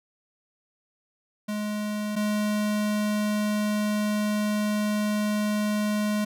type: tone pair in turn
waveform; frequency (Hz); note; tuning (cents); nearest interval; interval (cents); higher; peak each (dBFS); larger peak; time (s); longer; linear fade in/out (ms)
square; 210 / 210; G#3 / G#3; +19 / +19; unison; 0; neither; -28 / -24; second; 1.48-2.16 / 2.16-6.25; second; 10
effects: none